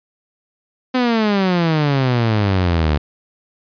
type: exponential sweep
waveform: sawtooth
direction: down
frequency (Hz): 258.6 to 72.8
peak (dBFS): -10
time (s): 0.94-2.98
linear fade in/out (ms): 10
effects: resampled to 11025 Hz